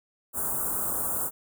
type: band-stop noise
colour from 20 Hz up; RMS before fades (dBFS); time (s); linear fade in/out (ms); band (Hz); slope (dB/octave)
white; -29; 0.33-1.31; 50; 1400 to 7900; 48
effects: none